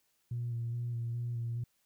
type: tone with vibrato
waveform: sine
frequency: 118.4 Hz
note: A#2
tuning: 27 cents sharp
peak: -32 dBFS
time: 0.31-1.64 s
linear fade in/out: 5 ms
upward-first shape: square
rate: 2.4 Hz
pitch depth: 20 cents each way
effects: tanh soft clip ceiling -29 dBFS + white hiss -75 dBFS RMS until 1.85 s